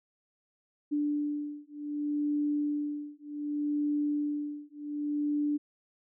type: beating tone pair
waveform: sine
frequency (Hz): 293.7 / 294.36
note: D4 / D4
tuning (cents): 0 / +4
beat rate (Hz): 0.66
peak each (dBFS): -32 / -32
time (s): 0.91-5.58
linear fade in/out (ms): 20
effects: none